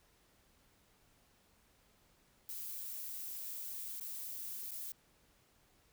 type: noise with dropouts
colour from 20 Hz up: violet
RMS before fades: -44 dBFS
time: 2.49-4.92 s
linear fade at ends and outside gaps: 1 ms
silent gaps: 3.999-4.009 / 4.709-4.716 s
effects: pink hiss -70 dBFS RMS until 5.92 s